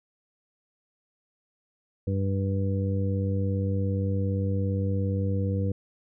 harmonic tone, 97.4 Hz, G2, 11 cents flat, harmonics 1 / 2 / 3 / 4 / 5, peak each -25 / -31 / -36 / -44 / -34 dBFS, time 2.07-5.72 s, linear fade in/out 5 ms, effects none

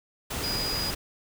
sine tone in noise, 4918 Hz, D#8, 21 cents flat, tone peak -29 dBFS, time 0.43-0.91 s, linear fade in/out 10 ms, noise pink, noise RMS -32 dBFS, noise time 0.3-0.95 s, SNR 0 dB, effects none

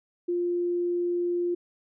sine tone, 350.2 Hz, F4, 5 cents sharp, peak -24 dBFS, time 0.28-1.55 s, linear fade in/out 10 ms, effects none

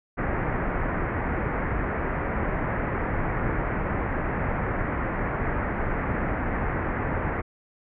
pink low-pass noise, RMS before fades -27 dBFS, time 0.17-7.42 s, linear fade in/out 20 ms, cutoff 2100 Hz, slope 48 dB/octave, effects none

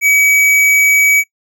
triangle tone with hard clipping, 2275 Hz, C#7, 44 cents sharp, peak -9 dBFS, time 0.01-1.24 s, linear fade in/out 50 ms, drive 18 dB, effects noise-tail reverb RT60 0.1 s tail -21 dB re dry

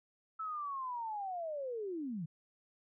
sine linear sweep, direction down, 1318.5 to 146.83 Hz, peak -37 dBFS, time 0.39-2.26 s, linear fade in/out 10 ms, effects none

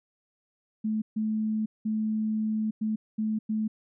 sine tone bursts at uneven times, 216.9 Hz, A3, 25 cents flat, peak -25 dBFS, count 6, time 0.84-1.02 / 1.16-1.66 / 1.85-2.71 / 2.81-2.96 / 3.18-3.39 / 3.49-3.68 s, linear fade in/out 10 ms, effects none

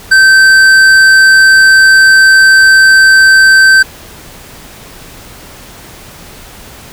sine tone with tanh clipping, 1551 Hz, G6, 19 cents flat, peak -3 dBFS, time 0.11-3.83 s, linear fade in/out 10 ms, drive 12 dB, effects pink hiss -32 dBFS RMS until 6.92 s

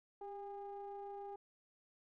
triangle ring-modulated tone, 205.8 Hz, G#3, 16 cents flat, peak -40 dBFS, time 0.21-1.36 s, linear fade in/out 5 ms, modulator 604 Hz, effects none

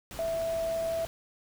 sine tone in noise, 659.3 Hz, E5, in tune, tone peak -28 dBFS, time 0.19-1.05 s, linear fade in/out 0 ms, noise pink, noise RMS -43 dBFS, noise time 0.11-1.07 s, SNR +12 dB, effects none

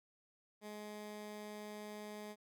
15% pulse tone, 210.2 Hz, G#3, 21 cents sharp, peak -40 dBFS, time 0.61-2.36 s, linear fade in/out 50 ms, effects none

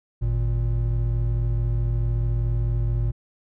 triangle tone pair together, 51.91 / 116.54 Hz, G#1 / A#2, 0 / 0 cents, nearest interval octave + major second, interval 1400 cents, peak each -21 dBFS, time 0.21-3.12 s, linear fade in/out 20 ms, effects none

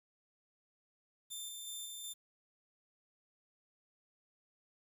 15% pulse tone with tremolo, 3572 Hz, A7, 25 cents sharp, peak -35 dBFS, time 1.3-2.14 s, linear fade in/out 20 ms, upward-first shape square, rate 2.7 Hz, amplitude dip 25%, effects 11-bit

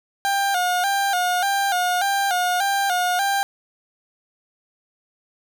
30% pulse tone with vibrato, 755 Hz, F#5, 35 cents sharp, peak -16 dBFS, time 0.25-3.43 s, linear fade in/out 0 ms, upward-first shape square, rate 1.7 Hz, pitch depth 86 cents each way, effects none

